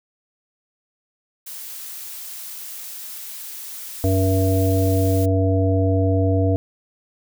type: noise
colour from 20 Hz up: blue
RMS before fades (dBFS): -34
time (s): 1.46-5.26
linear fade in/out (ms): 10
type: harmonic tone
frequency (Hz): 95.1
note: F#2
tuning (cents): +48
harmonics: 1 / 3 / 5 / 7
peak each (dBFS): -17 / -22 / -24 / -25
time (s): 4.04-6.56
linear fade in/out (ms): 0
effects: none